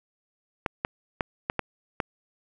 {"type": "clicks", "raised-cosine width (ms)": 0.5, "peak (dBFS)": -10, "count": 6, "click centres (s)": [0.662, 0.849, 1.208, 1.499, 1.593, 2.002], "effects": []}